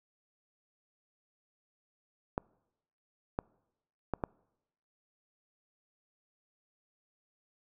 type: clicks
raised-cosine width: 1 ms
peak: -17 dBFS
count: 4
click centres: 2.379 / 3.389 / 4.137 / 4.238 s
effects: noise-tail reverb RT60 0.9 s tail -26 dB re dry